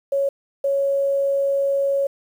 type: tone pair in turn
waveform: sine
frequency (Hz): 554.4 / 554.4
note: C#5 / C#5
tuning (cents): 0 / 0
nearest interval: unison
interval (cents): 0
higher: neither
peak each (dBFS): -17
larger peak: neither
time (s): 0.12-0.29 / 0.64-2.07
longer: second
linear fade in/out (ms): 5
effects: 8-bit